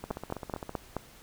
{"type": "two click trains", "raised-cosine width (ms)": 1, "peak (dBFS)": [-17, -23], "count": [5, 11], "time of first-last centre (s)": [[0.11, 0.967], [0.04, 0.694]], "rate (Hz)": [4.67, 15.3], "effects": ["pink hiss -54 dBFS RMS until 1.22 s"]}